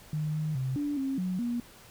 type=tone with pitch steps; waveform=sine; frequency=152.9 / 154.7 / 131 / 290.7 / 269.3 / 183.6 / 239 Hz; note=D#3 / D#3 / C3 / D4 / C#4 / F#3 / A#3; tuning=-30 / -10 / +2 / -18 / -50 / -13 / +43 cents; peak=-28 dBFS; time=0.13-1.6 s; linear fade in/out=2 ms; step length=210 ms; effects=pink hiss -53 dBFS RMS until 1.9 s